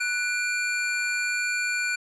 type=tone pair together; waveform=square; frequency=1481 / 2382 Hz; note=F#6 / D7; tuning=+1 / +24 cents; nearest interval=minor sixth; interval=823 cents; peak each=-28 dBFS; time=0-1.96 s; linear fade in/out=10 ms; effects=resampled to 22050 Hz